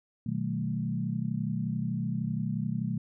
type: chord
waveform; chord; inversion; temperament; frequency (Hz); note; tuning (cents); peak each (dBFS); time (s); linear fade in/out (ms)
sine; B dominant seventh; none; equal with one note detuned; 123.47 / 155.56 / 188.78 / 220; B2 / D#3 / F#3 / A3; 0 / 0 / +35 / 0; -34; 0.26-2.98; 5
effects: none